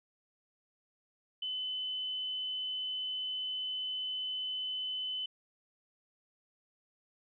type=tone; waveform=sine; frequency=3025 Hz; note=F#7; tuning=38 cents sharp; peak=-34 dBFS; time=1.42-5.26 s; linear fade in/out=5 ms; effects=none